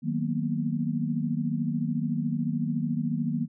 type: chord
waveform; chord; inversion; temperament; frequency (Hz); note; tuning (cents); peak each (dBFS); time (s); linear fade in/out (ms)
sine; B major seventh; first; equal; 155.56 / 185 / 233.1 / 246.9; D#3 / F#3 / A#3 / B3; 0 / 0 / 0 / 0; -30 / -33 / -29 / -33; 0.02-3.48; 50
effects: none